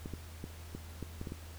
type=clicks; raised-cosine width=3 ms; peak=-27 dBFS; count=8; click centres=0.059 / 0.137 / 0.441 / 0.75 / 1.027 / 1.214 / 1.272 / 1.321 s; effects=added 81 Hz sine -46 dBFS peak until 1.58 s + pink hiss -54 dBFS RMS until 1.58 s